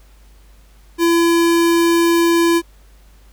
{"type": "tone", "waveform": "square", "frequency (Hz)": 337.6, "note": "E4", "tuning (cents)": 41, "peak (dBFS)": -12, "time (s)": [0.98, 2.62], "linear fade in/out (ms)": 50, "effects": ["added 50 Hz sine -44 dBFS peak until 3.32 s", "pink hiss -54 dBFS RMS until 3.32 s"]}